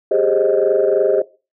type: chord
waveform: sine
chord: Ab major seventh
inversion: third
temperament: equal with one note detuned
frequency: 392 / 415.3 / 531.8 / 622.3 Hz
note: G4 / Ab4 / C5 / Eb5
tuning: 0 / 0 / +28 / 0 cents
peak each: -17 dBFS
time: 0.11-1.22 s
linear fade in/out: 5 ms
effects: noise-tail reverb RT60 0.3 s tail -18 dB re dry + tanh soft clip ceiling -5 dBFS